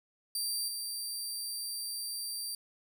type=tone with level steps; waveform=20% pulse; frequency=4694 Hz; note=D8; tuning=2 cents flat; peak=-26 / -30 dBFS; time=0.35-2.55 s; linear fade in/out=2 ms; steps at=0.68 s; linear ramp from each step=2 ms; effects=11-bit